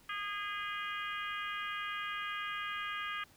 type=harmonic tone with a mistuned harmonic; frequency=410 Hz; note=G#4; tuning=22 cents flat; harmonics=3 / 4 / 5 / 6 / 7 / 8; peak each=-40 / -42 / -44 / -46 / -47 / -48 dBFS; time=0.09-3.24 s; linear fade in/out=5 ms; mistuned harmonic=8; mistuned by=-31 cents; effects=pink hiss -63 dBFS RMS until 3.36 s